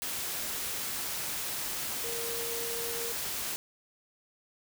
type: tone in noise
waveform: sine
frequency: 466.2 Hz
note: A#4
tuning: in tune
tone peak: -38 dBFS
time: 2.04-3.12 s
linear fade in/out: 0 ms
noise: white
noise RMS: -35 dBFS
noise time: 0.02-3.56 s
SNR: -6 dB
effects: none